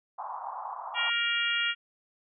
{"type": "band-pass noise", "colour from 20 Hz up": "pink", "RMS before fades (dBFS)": -38, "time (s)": [0.18, 1.1], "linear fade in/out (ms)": 5, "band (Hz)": [770, 1100], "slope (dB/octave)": 48}
{"type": "harmonic tone", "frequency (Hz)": 469.1, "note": "A#4", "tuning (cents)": 11, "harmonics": [3, 4, 5, 6, 7], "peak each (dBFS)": [-31, -33, -33, -31, -33], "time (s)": [0.94, 1.75], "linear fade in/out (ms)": 50}
{"effects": []}